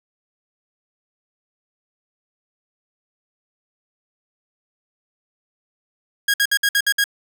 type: tone bursts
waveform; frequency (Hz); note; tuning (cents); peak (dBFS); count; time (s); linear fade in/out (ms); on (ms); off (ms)
sawtooth; 1640; G#6; -22; -11; 7; 6.28-7.041; 5; 59; 58
effects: 8-bit